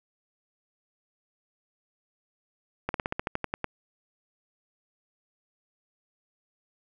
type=slowing click train; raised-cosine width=0.5 ms; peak=-13 dBFS; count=11; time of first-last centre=2.89-3.643 s; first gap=52 ms; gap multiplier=1.08; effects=none